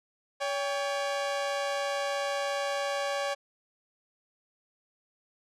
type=tone pair together; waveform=sawtooth; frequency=565 / 799 Hz; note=C#5 / G5; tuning=+33 / +33 cents; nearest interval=tritone; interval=600 cents; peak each=-26 / -31 dBFS; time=0.4-3.35 s; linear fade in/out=20 ms; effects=low-pass 7000 Hz 12 dB/octave